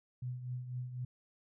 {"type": "tone with tremolo", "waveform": "sine", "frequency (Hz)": 125.1, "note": "B2", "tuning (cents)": 23, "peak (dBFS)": -35, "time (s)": [0.22, 1.05], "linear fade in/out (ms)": 5, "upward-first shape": "triangle", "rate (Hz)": 4, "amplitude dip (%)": 65, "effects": []}